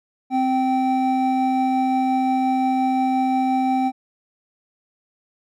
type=tone pair together; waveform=triangle; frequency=260.9 / 777 Hz; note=C4 / G5; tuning=-5 / -16 cents; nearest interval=octave + perfect fifth; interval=1889 cents; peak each=-18 dBFS; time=0.3-3.92 s; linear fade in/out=50 ms; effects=none